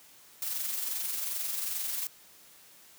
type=noise with amplitude modulation; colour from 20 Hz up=blue; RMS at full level=-32 dBFS; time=0.42-2.07 s; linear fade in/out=2 ms; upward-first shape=sine; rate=22.5 Hz; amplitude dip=40%; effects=white hiss -56 dBFS RMS until 2.98 s + high-pass 80 Hz 12 dB/octave